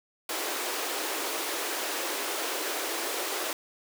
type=high-pass noise; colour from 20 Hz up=pink; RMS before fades=-32 dBFS; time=0.29-3.53 s; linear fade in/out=2 ms; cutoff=310 Hz; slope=48 dB/octave; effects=none